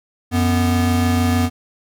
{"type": "tone pair together", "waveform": "square", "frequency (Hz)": [90.8, 245.9], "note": ["F#2", "B3"], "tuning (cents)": [-32, -7], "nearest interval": "octave + perfect fourth", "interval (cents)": 1725, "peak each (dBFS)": -18, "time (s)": [0.31, 1.5], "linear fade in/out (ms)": 50, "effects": []}